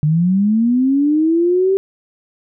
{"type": "linear sweep", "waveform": "sine", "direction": "up", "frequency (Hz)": [146.3, 392], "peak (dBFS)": -11, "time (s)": [0.03, 1.77], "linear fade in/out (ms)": 0, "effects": []}